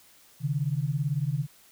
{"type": "beating tone pair", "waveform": "sine", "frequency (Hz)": [134.8, 152.8], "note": ["C#3", "D#3"], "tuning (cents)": [-48, -31], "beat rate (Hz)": 18, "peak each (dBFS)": -28, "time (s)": [0.4, 1.47], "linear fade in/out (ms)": 50, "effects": ["white hiss -57 dBFS RMS until 1.71 s"]}